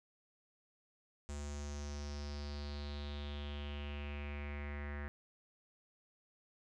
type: tone with low-pass filter sweep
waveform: square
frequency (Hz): 72.6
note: D2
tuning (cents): -19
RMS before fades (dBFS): -43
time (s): 1.29-5.08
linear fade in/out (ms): 0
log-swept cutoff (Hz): 7500 to 1800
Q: 5
effects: none